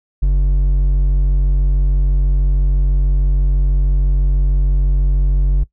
sine tone with hard clipping, 46.91 Hz, F#1, 25 cents sharp, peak -12 dBFS, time 0.22-5.64 s, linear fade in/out 10 ms, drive 5 dB, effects noise-tail reverb RT60 0.1 s tail -19 dB re dry

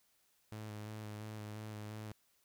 sawtooth tone with vibrato, 106.8 Hz, G#2, 49 cents sharp, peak -40 dBFS, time 0.52-2.12 s, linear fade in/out 0 ms, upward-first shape square, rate 2.9 Hz, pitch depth 19 cents each way, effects white hiss -74 dBFS RMS until 2.44 s

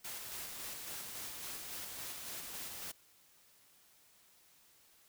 white noise with tremolo, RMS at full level -44 dBFS, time 0.04-2.92 s, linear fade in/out 10 ms, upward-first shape square, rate 3.6 Hz, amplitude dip 25%, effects white hiss -66 dBFS RMS until 5.08 s

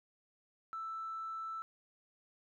triangle tone with tanh clipping, 1322 Hz, E6, 5 cents sharp, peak -39 dBFS, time 0.73-1.62 s, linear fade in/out 0 ms, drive 4 dB, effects none

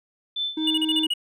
sine tone with tremolo, 3528 Hz, A7, 4 cents sharp, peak -23 dBFS, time 0.36-1.05 s, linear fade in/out 5 ms, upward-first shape sine, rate 3.7 Hz, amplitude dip 85%
triangle tone, 314 Hz, D#4, 16 cents sharp, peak -22 dBFS, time 0.57-1.07 s, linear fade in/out 5 ms
triangle tone bursts, 2900 Hz, F#7, 35 cents flat, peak -19 dBFS, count 7, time 0.67-1.138 s, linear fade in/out 5 ms, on 36 ms, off 36 ms
effects none

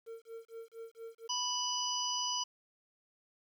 triangle tone with tremolo, 455.6 Hz, A#4, 40 cents flat, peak -40 dBFS, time 0.06-1.28 s, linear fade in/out 20 ms, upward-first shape sine, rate 4.3 Hz, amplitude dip 100%
harmonic tone, 987.8 Hz, B5, in tune, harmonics 1 / 3 / 5 / 6, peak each -38 / -38 / -38 / -38 dBFS, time 1.29-2.44 s, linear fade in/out 10 ms
effects 11-bit

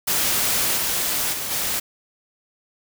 white noise with level steps, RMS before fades -21 / -23 / -28 / -24 dBFS, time 0.07-1.8 s, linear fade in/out 10 ms, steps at 0.76 / 1.32 / 1.5 s, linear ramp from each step 20 ms, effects none

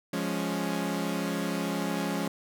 sawtooth chord, Db major, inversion first, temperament equal, 174.61 / 207.7 / 277.2 Hz, F3 / Ab3 / Db4, 0 / 0 / 0 cents, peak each -29 dBFS, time 0.13-2.28 s, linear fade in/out 5 ms, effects none

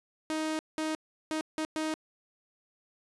sawtooth tone bursts at uneven times, 313.1 Hz, D#4, 11 cents sharp, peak -26 dBFS, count 5, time 0.3-0.59 / 0.78-0.95 / 1.31-1.41 / 1.58-1.65 / 1.76-1.94 s, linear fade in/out 0 ms, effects resampled to 24000 Hz

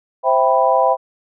sine chord, C major seventh, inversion none, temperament equal, 523.3 / 659.3 / 784 / 987.8 Hz, C5 / E5 / G5 / B5, 0 / 0 / 0 / 0 cents, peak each -17 dBFS, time 0.23-0.97 s, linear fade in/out 50 ms, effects none

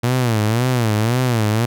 sawtooth tone with vibrato, 116.54 Hz, A#2, in tune, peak -11 dBFS, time 0.03-1.66 s, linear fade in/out 10 ms, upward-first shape sine, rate 1.9 Hz, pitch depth 170 cents each way, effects none

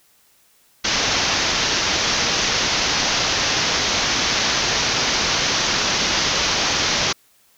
white low-pass noise, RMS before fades -20 dBFS, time 0.84-7.13 s, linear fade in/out 10 ms, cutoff 6400 Hz, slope 96 dB/octave, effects white hiss -57 dBFS RMS until 7.57 s

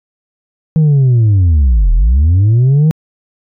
sine linear two-way sweep, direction down then up, 161.4 to 38 to 161.4 Hz, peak -3 dBFS, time 0.76-2.91 s, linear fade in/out 0 ms, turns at 1.93 s, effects tanh soft clip ceiling -5 dBFS

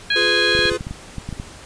harmonic tone, 825 Hz, G#5, 12 cents flat, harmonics 2 / 3 / 4 / 5, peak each -19 / -24 / -22 / -22 dBFS, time 0.1-0.7 s, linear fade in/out 5 ms
square chord, F diminished, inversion none, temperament just, 349.2 / 419.1 / 502.9 Hz, F4 / Ab4 / Cb5, 0 / +16 / +31 cents, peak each -25 dBFS, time 0.15-0.78 s, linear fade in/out 20 ms
clicks, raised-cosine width 5 ms, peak -16 dBFS, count 11, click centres 0.551 / 0.591 / 0.655 / 0.717 / 0.809 / 0.869 / 0.91 / 1.183 / 1.29 / 1.327 / 1.399 s
effects pink hiss -40 dBFS RMS until 1.65 s + resampled to 22050 Hz

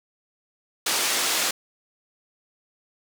white band-pass noise, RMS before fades -24 dBFS, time 0.86-1.51 s, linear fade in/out 5 ms, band 310 to 8100 Hz, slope 12 dB/octave, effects none

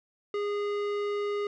sine tone with tanh clipping, 410.7 Hz, G#4, 19 cents flat, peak -30 dBFS, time 0.34-1.47 s, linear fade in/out 2 ms, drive 16 dB, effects none

